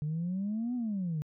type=exponential two-way sweep; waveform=sine; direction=up then down; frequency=146.7 to 251.7 to 146.7 Hz; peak=-29 dBFS; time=0.02-1.22 s; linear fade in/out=0 ms; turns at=0.75 s; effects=tanh soft clip ceiling -27 dBFS